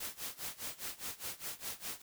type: noise with tremolo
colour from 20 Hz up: white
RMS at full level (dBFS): -40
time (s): 0-2.02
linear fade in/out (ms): 5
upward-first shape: sine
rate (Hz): 4.9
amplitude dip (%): 90
effects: none